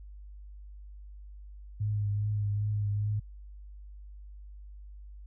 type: tone with vibrato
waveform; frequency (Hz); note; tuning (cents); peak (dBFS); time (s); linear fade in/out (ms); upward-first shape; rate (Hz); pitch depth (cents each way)
sine; 103.83; G#2; 0; -27; 1.8-3.2; 10; triangle; 2.5; 30
effects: added 50 Hz sine -44 dBFS peak until 5.26 s